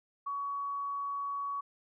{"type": "tone", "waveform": "sine", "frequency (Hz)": 1125, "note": "C#6", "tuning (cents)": 25, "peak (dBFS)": -33, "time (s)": [0.26, 1.61], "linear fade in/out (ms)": 10, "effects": []}